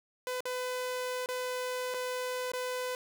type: tone with dropouts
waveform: sawtooth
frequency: 503 Hz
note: B4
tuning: 32 cents sharp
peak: -29 dBFS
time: 0.27-2.95 s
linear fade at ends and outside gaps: 1 ms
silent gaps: 0.406-0.454 / 1.26-1.288 / 1.94-1.944 / 2.518-2.535 s
effects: none